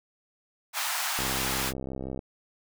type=high-pass noise; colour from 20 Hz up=pink; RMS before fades=-30 dBFS; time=0.73-1.73 s; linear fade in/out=50 ms; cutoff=740 Hz; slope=48 dB/octave
type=click train; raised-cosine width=2 ms; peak=-22 dBFS; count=67; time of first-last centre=1.19-2.192 s; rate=65.9 Hz
effects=none